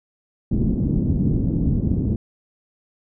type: low-pass noise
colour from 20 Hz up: white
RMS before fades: -20 dBFS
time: 0.51-2.16 s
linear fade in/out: 5 ms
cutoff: 260 Hz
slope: 24 dB/octave
effects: none